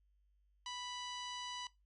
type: harmonic tone with a mistuned harmonic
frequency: 987.8 Hz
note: B5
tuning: in tune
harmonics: 1 / 2 / 3 / 4 / 5 / 6 / 7 / 8 / 9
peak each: -47 / -53 / -47 / -51 / -54 / -53 / -62 / -65 / -66 dBFS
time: 0.66-1.67 s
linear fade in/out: 2 ms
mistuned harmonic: 5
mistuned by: -37 cents
effects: noise-tail reverb RT60 0.2 s tail -19 dB re dry + added 50 Hz sine -70 dBFS peak until 1.85 s